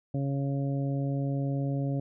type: harmonic tone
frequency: 138.59 Hz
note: C#3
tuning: in tune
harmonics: 1 / 2 / 3 / 4 / 5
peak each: -28 / -33 / -43 / -39 / -45 dBFS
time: 0.14-2 s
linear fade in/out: 5 ms
effects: none